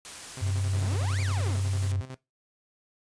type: noise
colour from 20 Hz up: white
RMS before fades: -41 dBFS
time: 0.05-1.92 s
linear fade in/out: 0 ms
type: tone with tremolo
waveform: sawtooth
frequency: 130.1 Hz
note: C3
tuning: 9 cents flat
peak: -33 dBFS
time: 0.37-2.15 s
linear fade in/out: 2 ms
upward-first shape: square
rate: 11 Hz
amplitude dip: 65%
type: tone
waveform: sine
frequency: 96.1 Hz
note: G2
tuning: 34 cents flat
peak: -25 dBFS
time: 0.41-2.02 s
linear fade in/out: 20 ms
type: exponential two-way sweep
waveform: sawtooth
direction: up then down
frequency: 74.2 to 2470 to 195.1 Hz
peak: -33 dBFS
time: 0.73-1.57 s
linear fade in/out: 10 ms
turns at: 1.21 s
effects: noise-tail reverb RT60 0.2 s tail -19 dB re dry + resampled to 22050 Hz